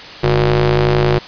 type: ring-modulated tone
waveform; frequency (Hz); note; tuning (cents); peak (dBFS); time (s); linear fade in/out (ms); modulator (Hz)
sawtooth; 113.3; A#2; -49; -4; 0.23-1.19; 10; 252
effects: white hiss -32 dBFS RMS until 1.27 s + resampled to 11025 Hz